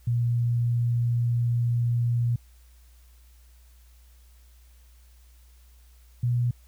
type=tone pair in turn; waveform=sine; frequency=119.2 / 121.28 Hz; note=A#2 / B2; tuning=+39 / -31 cents; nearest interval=unison; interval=30 cents; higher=second; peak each=-21 dBFS; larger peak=neither; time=0.07-2.36 / 6.23-6.51 s; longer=first; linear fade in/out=5 ms; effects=added 60 Hz sine -51 dBFS peak until 6.67 s + white hiss -63 dBFS RMS until 6.67 s